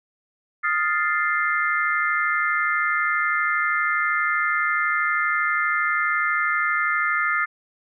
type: chord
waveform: sine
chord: F dominant seventh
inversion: third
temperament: equal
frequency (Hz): 1244.5 / 1396.9 / 1760 / 2093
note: Eb6 / F6 / A6 / C7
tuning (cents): 0 / 0 / 0 / 0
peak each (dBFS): -25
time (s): 0.63-7.46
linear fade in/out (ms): 20
effects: none